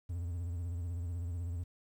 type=tone with vibrato; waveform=triangle; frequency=86.4 Hz; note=F2; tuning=18 cents flat; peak=-33 dBFS; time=0.09-1.64 s; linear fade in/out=10 ms; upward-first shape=sine; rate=16 Hz; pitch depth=80 cents each way; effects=11-bit